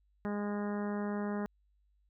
harmonic tone, 205.7 Hz, G#3, 16 cents flat, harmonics 1 / 2 / 3 / 4 / 5 / 6 / 7 / 8 / 9, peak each -34 / -40 / -44 / -46 / -48 / -50 / -51 / -52 / -53 dBFS, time 0.25-1.46 s, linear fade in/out 0 ms, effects added 50 Hz sine -68 dBFS peak until 2.09 s

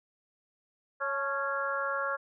harmonic tone with a mistuned harmonic, 276.4 Hz, C#4, 5 cents flat, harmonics 2 / 3 / 4 / 5 / 6, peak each -35 / -44 / -35 / -33 / -37 dBFS, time 1-2.17 s, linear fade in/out 20 ms, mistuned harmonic 3, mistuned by +72 cents, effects none

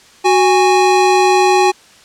square tone pair together, 370 / 822.3 Hz, F#4 / G#5, 0 / -17 cents, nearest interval octave + major second, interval 1383 cents, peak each -12 dBFS, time 0.24-1.72 s, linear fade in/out 20 ms, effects white hiss -44 dBFS RMS until 2.04 s + low-pass 7000 Hz 12 dB/octave

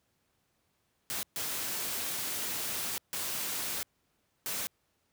white noise bursts at uneven times, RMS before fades -35 dBFS, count 4, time 1.1-1.23 / 1.36-2.98 / 3.13-3.83 / 4.46-4.67 s, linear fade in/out 0 ms, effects pink hiss -75 dBFS RMS until 5.12 s + high-pass 60 Hz 12 dB/octave

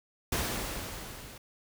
pink noise with level ramp, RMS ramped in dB -30 to -48 dBFS, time 0.32-1.38 s, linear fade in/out 5 ms, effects none

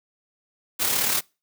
white noise with amplitude modulation, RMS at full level -21 dBFS, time 0.79-1.21 s, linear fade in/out 20 ms, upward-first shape sine, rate 36.4 Hz, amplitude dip 45%, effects noise-tail reverb RT60 0.3 s tail -26 dB re dry + high-pass 100 Hz 12 dB/octave

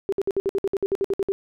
sine tone bursts, 392 Hz, G4, in tune, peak -19 dBFS, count 14, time 0.09-1.32 s, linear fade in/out 0 ms, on 34 ms, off 58 ms, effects none

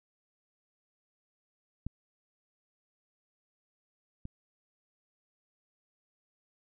clicks, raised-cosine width 5 ms, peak -23 / -28 dBFS, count 2, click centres 1.866 / 4.254 s, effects none

